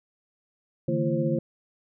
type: tone cluster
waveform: sine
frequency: 143.9 / 159.4 / 227.2 / 340.1 / 530 Hz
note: D3 / D#3 / A#3 / F4 / C5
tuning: -35 / +42 / -44 / -46 / +22 cents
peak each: -29 dBFS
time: 0.88-1.39 s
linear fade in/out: 5 ms
effects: none